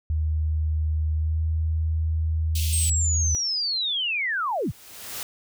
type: tone with pitch glide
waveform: sine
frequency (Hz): 77.78 to 79.64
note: D#2 to D#2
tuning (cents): 0 to +41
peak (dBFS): -21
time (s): 0.1-3.35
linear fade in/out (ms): 0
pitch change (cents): +41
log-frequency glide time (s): 1.15-1.41
type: high-pass noise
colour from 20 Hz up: pink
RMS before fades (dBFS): -32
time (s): 2.55-2.9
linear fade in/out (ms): 5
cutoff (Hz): 2600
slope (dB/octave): 48
type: linear sweep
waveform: sine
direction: down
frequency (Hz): 8600 to 41.2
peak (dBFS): -23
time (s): 2.72-4.72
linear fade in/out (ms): 20
type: noise with exponential growth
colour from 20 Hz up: white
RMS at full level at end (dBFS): -31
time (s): 4.26-5.23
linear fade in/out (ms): 1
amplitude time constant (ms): 210
effects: none